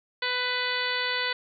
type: harmonic tone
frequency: 497.6 Hz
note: B4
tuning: 13 cents sharp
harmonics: 1 / 2 / 3 / 4 / 5 / 6 / 7 / 8 / 9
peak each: -36 / -35 / -32 / -31 / -37 / -36 / -35 / -36 / -36 dBFS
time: 0.22-1.33 s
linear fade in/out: 5 ms
effects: none